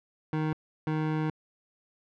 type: tone pair in turn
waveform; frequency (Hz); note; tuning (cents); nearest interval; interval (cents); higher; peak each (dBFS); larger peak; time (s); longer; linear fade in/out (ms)
25% pulse; 155.56 / 155.56; D#3 / D#3; 0 / 0; unison; 0; neither; -23; neither; 0.33-0.53 / 0.87-1.3; second; 2
effects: low-pass 2000 Hz 12 dB/octave